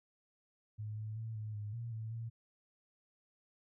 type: tone with pitch steps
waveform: sine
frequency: 106.8 / 108.2 / 112.1 / 107.7 / 104.5 / 116.9 / 110.8 / 114.6 Hz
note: G#2 / A2 / A2 / A2 / G#2 / A#2 / A2 / A#2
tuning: +49 / -29 / +33 / -37 / +11 / +5 / +13 / -29 cents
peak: -39 dBFS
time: 0.78-2.3 s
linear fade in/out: 20 ms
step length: 190 ms
effects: none